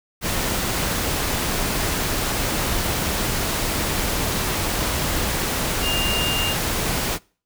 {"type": "tone in noise", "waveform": "sine", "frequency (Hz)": 2810, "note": "F7", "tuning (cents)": 10, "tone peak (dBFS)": -22, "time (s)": [5.81, 6.56], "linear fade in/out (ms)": 50, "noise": "pink", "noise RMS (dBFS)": -23, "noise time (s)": [0.21, 7.19], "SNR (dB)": -2, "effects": ["noise-tail reverb RT60 0.4 s tail -24 dB re dry"]}